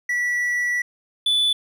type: tone pair in turn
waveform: triangle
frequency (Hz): 1951 / 3476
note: B6 / A7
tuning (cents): -22 / -22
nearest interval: minor seventh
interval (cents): 1000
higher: second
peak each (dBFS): -18 / -15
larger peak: second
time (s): 0.09-0.82 / 1.26-1.53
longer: first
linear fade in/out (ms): 5
effects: none